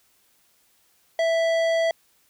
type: tone with tanh clipping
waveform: sine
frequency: 659.3 Hz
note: E5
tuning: in tune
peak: -21 dBFS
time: 1.19-1.91 s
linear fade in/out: 2 ms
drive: 15 dB
effects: white hiss -63 dBFS RMS until 2.29 s